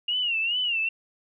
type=tone with vibrato; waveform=sine; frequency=2815 Hz; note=F7; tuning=13 cents sharp; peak=-23 dBFS; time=0.08-0.89 s; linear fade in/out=5 ms; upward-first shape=sine; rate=2.4 Hz; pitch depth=120 cents each way; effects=none